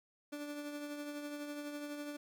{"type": "tone with tremolo", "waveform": "30% pulse", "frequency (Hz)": 292.6, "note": "D4", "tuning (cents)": -6, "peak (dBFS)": -37, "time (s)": [0.32, 2.17], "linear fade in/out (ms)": 10, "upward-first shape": "triangle", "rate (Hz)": 12, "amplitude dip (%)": 45, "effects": []}